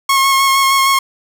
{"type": "tone with vibrato", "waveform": "sawtooth", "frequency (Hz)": 1086, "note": "C#6", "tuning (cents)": -36, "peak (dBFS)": -6, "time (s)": [0.09, 0.99], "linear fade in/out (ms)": 5, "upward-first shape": "square", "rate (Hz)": 6.5, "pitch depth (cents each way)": 14, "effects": []}